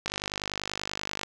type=click train; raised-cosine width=0.2 ms; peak=-13 dBFS; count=60; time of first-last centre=0.06-1.233 s; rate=50.3 Hz; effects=none